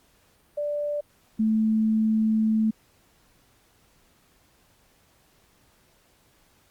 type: tone pair in turn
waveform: sine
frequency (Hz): 587.3 / 219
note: D5 / A3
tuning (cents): 0 / -8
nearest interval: octave + perfect fourth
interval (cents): 1708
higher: first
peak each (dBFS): -25 / -19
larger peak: second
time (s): 0.57-1.01 / 1.39-2.71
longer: second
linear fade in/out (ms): 10
effects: pink hiss -62 dBFS RMS until 6.7 s + Opus 48 kbps